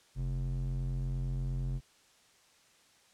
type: tone with band-pass filter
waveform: square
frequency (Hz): 44.3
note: F1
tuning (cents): +25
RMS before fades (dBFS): -34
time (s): 0.15-1.81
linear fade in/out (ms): 50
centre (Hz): 100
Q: 4.7
effects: white hiss -64 dBFS RMS until 3.13 s + low-pass 8000 Hz 12 dB/octave